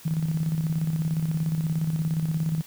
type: tone with tremolo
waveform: sine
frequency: 159.9 Hz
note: D#3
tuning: 48 cents sharp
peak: -21 dBFS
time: 0.05-2.62 s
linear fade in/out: 10 ms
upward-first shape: square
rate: 17 Hz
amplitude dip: 50%
effects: white hiss -48 dBFS RMS until 2.66 s

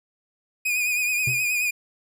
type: tone with vibrato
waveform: 45% pulse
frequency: 2468 Hz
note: D#7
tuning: 15 cents flat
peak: -21 dBFS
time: 0.65-1.71 s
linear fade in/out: 10 ms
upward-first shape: triangle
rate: 9.4 Hz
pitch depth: 56 cents each way
type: tone with exponential decay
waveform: triangle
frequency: 126.8 Hz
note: B2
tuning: 46 cents sharp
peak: -20 dBFS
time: 1.27-1.47 s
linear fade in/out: 5 ms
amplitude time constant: 43 ms
effects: none

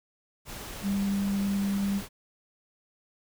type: tone in noise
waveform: sine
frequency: 198.5 Hz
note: G3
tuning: 22 cents sharp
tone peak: -25 dBFS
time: 0.82-2.02 s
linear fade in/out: 50 ms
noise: pink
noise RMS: -40 dBFS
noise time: 0.45-2.09 s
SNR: +12 dB
effects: none

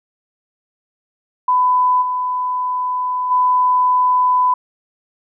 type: tone with level steps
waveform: sine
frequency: 1001 Hz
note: B5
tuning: 23 cents sharp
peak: -11 / -17 / -11 dBFS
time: 1.48-4.54 s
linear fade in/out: 5 ms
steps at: 2.01 / 3.3 s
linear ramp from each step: 20 ms
effects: none

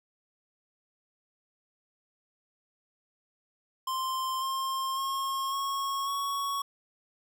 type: tone with pitch steps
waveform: square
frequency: 1046.5 / 1062.9 / 1079.7 / 1096.6 / 1113.9 Hz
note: C6 / C6 / C#6 / C#6 / C#6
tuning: 0 / +27 / -46 / -19 / +8 cents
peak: -30 dBFS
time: 3.87-6.62 s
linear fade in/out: 5 ms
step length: 550 ms
effects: none

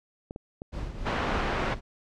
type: clicks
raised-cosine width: 2 ms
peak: -24 dBFS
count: 4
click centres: 0.309 / 0.361 / 0.619 / 1.426 s
type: noise with tremolo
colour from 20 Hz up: brown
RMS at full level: -32 dBFS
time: 0.72-1.81 s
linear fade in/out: 20 ms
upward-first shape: triangle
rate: 3.5 Hz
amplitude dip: 55%
type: low-pass noise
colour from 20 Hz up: white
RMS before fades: -30 dBFS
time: 1.05-1.75 s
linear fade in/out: 20 ms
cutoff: 1400 Hz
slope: 12 dB/octave
effects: low-pass 6000 Hz 12 dB/octave

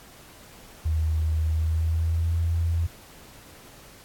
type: tone with pitch glide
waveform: sine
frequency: 79 to 83.6 Hz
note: D#2 to E2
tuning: +27 to +25 cents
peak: -21 dBFS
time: 0.85-2.87 s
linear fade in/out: 10 ms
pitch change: +98 cents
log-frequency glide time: 1.47-2.38 s
effects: pink hiss -49 dBFS RMS until 4.04 s + AAC 64 kbps

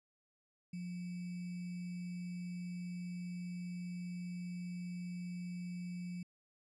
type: tone with sample-and-hold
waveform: sine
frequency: 177.5 Hz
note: F3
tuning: 28 cents sharp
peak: -40 dBFS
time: 0.73-6.23 s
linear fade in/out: 5 ms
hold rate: 2450 Hz
effects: resampled to 22050 Hz

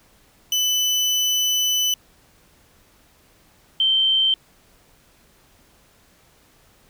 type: tone pair in turn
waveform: 30% pulse / sine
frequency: 3000 / 3118 Hz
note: F#7 / G7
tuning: +23 / -10 cents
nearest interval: minor second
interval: 67 cents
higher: second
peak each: -15 / -15 dBFS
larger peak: neither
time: 0.52-1.94 / 3.8-4.34 s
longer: first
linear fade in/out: 2 ms
effects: pink hiss -56 dBFS RMS until 6.89 s

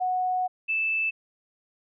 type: tone pair in turn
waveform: sine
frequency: 736 / 2635 Hz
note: F#5 / E7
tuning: -9 / -1 cents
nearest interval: octave + minor seventh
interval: 2208 cents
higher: second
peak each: -23 dBFS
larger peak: neither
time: 0-0.48 / 0.68-1.11 s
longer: first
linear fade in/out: 20 ms
effects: none

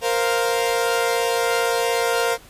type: chord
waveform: sawtooth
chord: Bb suspended second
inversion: none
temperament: equal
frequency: 466.2 / 523.3 / 698.5 Hz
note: Bb4 / C5 / F5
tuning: 0 / 0 / 0 cents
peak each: -17 / -21 / -21 dBFS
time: 0.01-2.38 s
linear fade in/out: 50 ms
effects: pink hiss -47 dBFS RMS until 2.49 s + resampled to 32000 Hz

